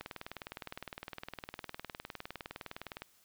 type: click train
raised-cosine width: 0.3 ms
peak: -25 dBFS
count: 60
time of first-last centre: 0.01-3.02 s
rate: 19.6 Hz
effects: white hiss -67 dBFS RMS until 3.24 s